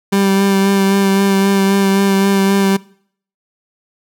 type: tone with vibrato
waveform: 30% pulse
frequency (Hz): 196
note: G3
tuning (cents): 0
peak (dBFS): -8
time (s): 0.12-2.77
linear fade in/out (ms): 10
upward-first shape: sine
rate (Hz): 3.8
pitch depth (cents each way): 18
effects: noise-tail reverb RT60 0.6 s tail -23 dB re dry

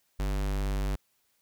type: tone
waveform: square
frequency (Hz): 49.19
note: G1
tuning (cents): +7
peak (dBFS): -28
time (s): 0.19-0.96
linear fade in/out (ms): 10
effects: white hiss -72 dBFS RMS until 1.41 s

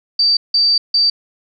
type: tone bursts at uneven times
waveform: sine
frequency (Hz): 4641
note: D8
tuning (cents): -21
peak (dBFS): -10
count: 3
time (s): 0.19-0.37 / 0.54-0.78 / 0.94-1.1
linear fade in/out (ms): 5
effects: none

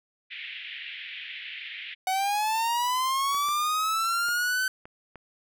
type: band-pass noise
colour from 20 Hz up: pink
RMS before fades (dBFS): -39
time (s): 0.3-1.95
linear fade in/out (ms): 20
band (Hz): 1900 to 3400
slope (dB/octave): 48
type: linear sweep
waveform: 45% pulse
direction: up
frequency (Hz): 743 to 1533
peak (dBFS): -24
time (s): 2.07-4.68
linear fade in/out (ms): 2
type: clicks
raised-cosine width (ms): 0.5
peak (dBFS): -29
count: 5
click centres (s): 3.346 / 3.487 / 4.286 / 4.855 / 5.157
effects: none

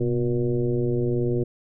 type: tone with frequency modulation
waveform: sine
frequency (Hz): 244.4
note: B3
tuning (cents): -18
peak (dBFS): -20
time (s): 0-1.44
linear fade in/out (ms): 10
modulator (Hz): 117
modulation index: 1.8
effects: none

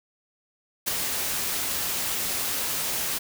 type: noise with ADSR envelope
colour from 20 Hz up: white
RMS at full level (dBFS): -23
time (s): 0.86-3.19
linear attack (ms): 22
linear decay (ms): 8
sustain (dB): -5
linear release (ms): 15
effects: none

